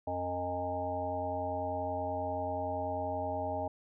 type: harmonic tone with a mistuned harmonic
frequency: 90.4 Hz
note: F#2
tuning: 40 cents flat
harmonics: 1 / 3 / 5 / 7 / 9 / 10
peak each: -41 / -42 / -44 / -36 / -37 / -45 dBFS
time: 0.07-3.68 s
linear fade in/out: 5 ms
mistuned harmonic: 7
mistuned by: -28 cents
effects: none